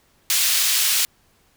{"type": "high-pass noise", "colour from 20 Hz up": "pink", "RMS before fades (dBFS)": -19, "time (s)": [0.3, 1.05], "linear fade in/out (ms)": 0, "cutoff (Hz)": 3100, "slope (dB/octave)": 12, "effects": ["pink hiss -60 dBFS RMS until 1.56 s"]}